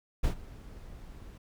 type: noise with ADSR envelope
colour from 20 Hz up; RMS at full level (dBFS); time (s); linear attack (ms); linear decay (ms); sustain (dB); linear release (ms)
brown; -25; 0.23-1.38; 15; 100; -21; 7
effects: none